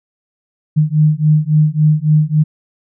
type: beating tone pair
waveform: sine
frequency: 151.3 / 154.9 Hz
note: D#3 / D#3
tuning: -48 / -7 cents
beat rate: 3.6 Hz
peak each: -12 dBFS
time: 0.76-2.44 s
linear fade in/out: 20 ms
effects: none